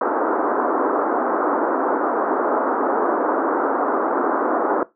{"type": "band-pass noise", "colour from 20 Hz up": "pink", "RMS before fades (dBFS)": -20, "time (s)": [0.01, 4.83], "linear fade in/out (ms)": 2, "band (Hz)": [270, 1400], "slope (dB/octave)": 48, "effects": ["noise-tail reverb RT60 0.2 s tail -19 dB re dry"]}